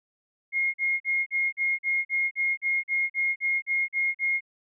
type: tone bursts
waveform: sine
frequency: 2145 Hz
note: C7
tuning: 42 cents sharp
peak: -22 dBFS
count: 15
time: 0.52-4.408 s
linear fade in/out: 50 ms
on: 220 ms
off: 42 ms
effects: none